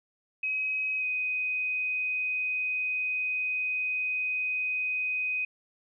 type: tone with pitch glide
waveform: sine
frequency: 2538 to 2505 Hz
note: D#7 to D#7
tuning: +34 to +11 cents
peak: -27 dBFS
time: 0.43-5.45 s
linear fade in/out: 5 ms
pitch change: -23 cents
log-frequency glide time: 0.98-1.04 s
effects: none